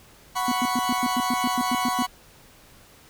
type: chord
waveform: 40% pulse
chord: F# suspended fourth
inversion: none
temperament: equal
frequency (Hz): 740 / 987.8 / 1108.7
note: F#5 / B5 / C#6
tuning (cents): 0 / 0 / 0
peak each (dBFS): -27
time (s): 0.35-2.07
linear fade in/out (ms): 20
type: tone bursts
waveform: sine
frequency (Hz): 246.9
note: B3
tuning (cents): 0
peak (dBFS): -22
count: 12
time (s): 0.48-2.024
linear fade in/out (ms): 2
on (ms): 37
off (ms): 100
effects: pink hiss -52 dBFS RMS until 3.09 s